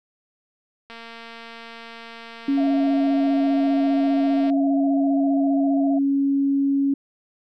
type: click train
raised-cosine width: 0.3 ms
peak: -24 dBFS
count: 829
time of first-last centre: 0.9-4.5 s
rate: 230 Hz
type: tone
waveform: sine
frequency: 277.2 Hz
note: C#4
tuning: in tune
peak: -17 dBFS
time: 2.48-6.94 s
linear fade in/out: 5 ms
type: tone with vibrato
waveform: sine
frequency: 675 Hz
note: E5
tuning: 41 cents sharp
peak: -26 dBFS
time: 2.57-5.99 s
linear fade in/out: 10 ms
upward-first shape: square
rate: 15 Hz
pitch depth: 50 cents each way
effects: none

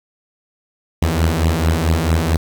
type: beating tone pair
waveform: sawtooth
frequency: 78.9 / 83.4 Hz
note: D#2 / E2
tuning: +25 / +21 cents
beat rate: 4.5 Hz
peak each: -13 dBFS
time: 1.02-2.37 s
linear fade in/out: 5 ms
effects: 7-bit

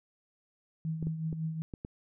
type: tone with tremolo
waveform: sine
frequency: 160 Hz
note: D#3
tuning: 49 cents sharp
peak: -29 dBFS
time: 0.85-1.62 s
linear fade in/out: 0 ms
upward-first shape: triangle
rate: 5.4 Hz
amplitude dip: 60%
type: clicks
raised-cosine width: 3 ms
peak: -26 dBFS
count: 5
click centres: 1.027 / 1.07 / 1.328 / 1.738 / 1.849 s
effects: none

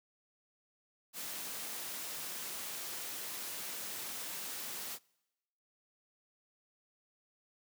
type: noise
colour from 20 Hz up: white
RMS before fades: -42 dBFS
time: 1.13-4.99 s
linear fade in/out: 50 ms
effects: noise-tail reverb RT60 1.0 s tail -26 dB re dry + high-pass 150 Hz 12 dB/octave

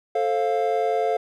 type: chord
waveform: triangle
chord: F major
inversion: first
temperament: equal with one note detuned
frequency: 440 / 530.9 / 698.5 Hz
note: A4 / C5 / F5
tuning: 0 / +25 / 0 cents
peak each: -22 / -25 / -21 dBFS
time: 0.15-1.17 s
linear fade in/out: 5 ms
effects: none

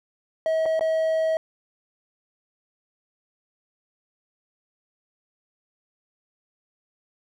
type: tone with dropouts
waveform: triangle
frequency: 641 Hz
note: E5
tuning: 49 cents flat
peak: -18 dBFS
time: 0.46-1.37 s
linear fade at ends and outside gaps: 1 ms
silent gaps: 0.656-0.66 / 0.794-0.809 s
effects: none

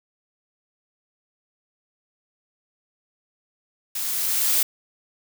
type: noise with level ramp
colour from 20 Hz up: blue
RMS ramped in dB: -28 to -19 dBFS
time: 3.95-4.63 s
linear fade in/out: 5 ms
effects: none

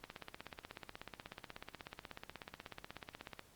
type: click train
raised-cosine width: 0.3 ms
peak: -29 dBFS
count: 56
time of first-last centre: 0.04-3.394 s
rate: 16.4 Hz
effects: pink hiss -65 dBFS RMS until 3.55 s + Opus 48 kbps

